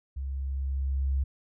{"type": "tone with level ramp", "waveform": "sine", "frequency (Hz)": 67.6, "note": "C#2", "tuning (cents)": -43, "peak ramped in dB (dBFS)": [-31, -23], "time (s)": [0.16, 1.24], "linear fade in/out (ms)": 10, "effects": []}